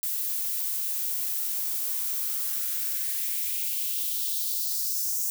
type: noise with high-pass filter sweep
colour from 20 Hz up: violet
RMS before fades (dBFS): -29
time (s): 0.03-5.3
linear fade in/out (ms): 0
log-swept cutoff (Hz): 290 to 6500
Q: 2.5
effects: none